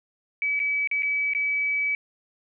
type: tone with dropouts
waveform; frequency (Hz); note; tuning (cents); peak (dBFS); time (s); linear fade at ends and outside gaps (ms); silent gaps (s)
sine; 2288; D7; -46; -22; 0.42-1.95; 1; 0.593-0.6 / 0.874-0.913 / 1.023-1.031 / 1.335-1.349
effects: none